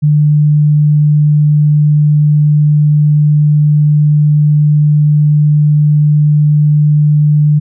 sine tone, 149.3 Hz, D3, 29 cents sharp, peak -5 dBFS, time 0.02-7.6 s, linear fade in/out 20 ms, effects none

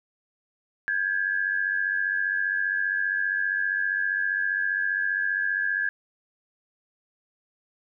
sine tone pair together, 1600 / 1695.1 Hz, G6 / G#6, +35 / +35 cents, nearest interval minor second, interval 100 cents, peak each -26 / -26 dBFS, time 0.88-5.89 s, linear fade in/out 0 ms, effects none

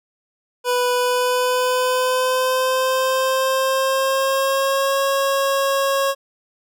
25% pulse tone with pitch glide, 493.9 to 548 Hz, B4 to C#5, 0 to -20 cents, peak -13 dBFS, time 0.64-6.15 s, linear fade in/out 50 ms, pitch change +180 cents, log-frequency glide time 0.93-5.01 s, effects none

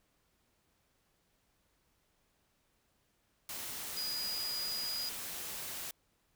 sine tone in noise, 4912 Hz, D#8, 23 cents flat, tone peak -36 dBFS, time 3.97-5.09 s, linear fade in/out 2 ms, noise white, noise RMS -42 dBFS, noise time 3.49-5.91 s, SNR +3 dB, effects pink hiss -75 dBFS RMS until 6.35 s

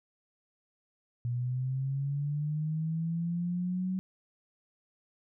sine linear sweep, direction up, 119.5 to 188.1 Hz, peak -29 dBFS, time 1.25-3.99 s, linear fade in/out 0 ms, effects none

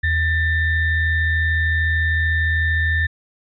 triangle ring-modulated tone, 932.3 Hz, A#5, in tune, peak -11 dBFS, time 0.03-3.07 s, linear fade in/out 10 ms, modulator 851 Hz, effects resampled to 11025 Hz

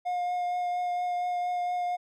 triangle tone with vibrato, 714 Hz, F5, 38 cents sharp, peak -25 dBFS, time 0.05-1.97 s, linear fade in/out 20 ms, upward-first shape triangle, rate 4.3 Hz, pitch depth 14 cents each way, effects none

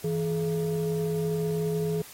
triangle ring-modulated tone, 129.9 Hz, C3, 12 cents flat, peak -20 dBFS, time 0.04-2.02 s, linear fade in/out 5 ms, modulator 293 Hz, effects white hiss -47 dBFS RMS until 2.13 s + AAC 48 kbps

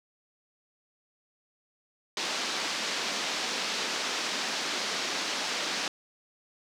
white band-pass noise, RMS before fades -32 dBFS, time 2.17-5.88 s, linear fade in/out 2 ms, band 200 to 5600 Hz, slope 24 dB/octave, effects none

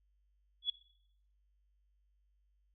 sine tone with exponential growth, 3384 Hz, G#7, 32 cents sharp, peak -26 dBFS, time 0.62-0.7 s, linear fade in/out 5 ms, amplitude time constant 17 ms, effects noise-tail reverb RT60 0.7 s tail -18 dB re dry + added 50 Hz sine -70 dBFS peak until 2.74 s

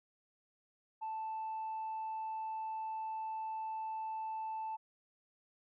sine tone, 880 Hz, A5, in tune, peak -36 dBFS, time 1.01-4.77 s, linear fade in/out 20 ms, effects tanh soft clip ceiling -35 dBFS

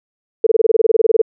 sine tone bursts, 447.6 Hz, A4, 30 cents sharp, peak -7 dBFS, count 16, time 0.44-1.217 s, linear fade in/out 5 ms, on 27 ms, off 23 ms, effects none

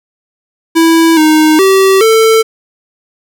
square tone with pitch steps, 328.6 / 310.4 / 385 / 445.2 Hz, E4 / D#4 / G4 / A4, -5 / -4 / -31 / +20 cents, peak -5 dBFS, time 0.75-2.43 s, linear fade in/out 20 ms, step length 420 ms, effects none

